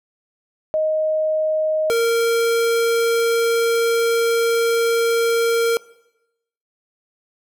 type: tone pair in turn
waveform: sine / square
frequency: 624 / 462.6 Hz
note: D#5 / A#4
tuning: +5 / -13 cents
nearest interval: perfect fourth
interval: 518 cents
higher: first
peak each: -16 dBFS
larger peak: neither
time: 0.74-1.9 / 1.9-5.77 s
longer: second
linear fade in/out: 0 ms
effects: noise-tail reverb RT60 0.9 s tail -21 dB re dry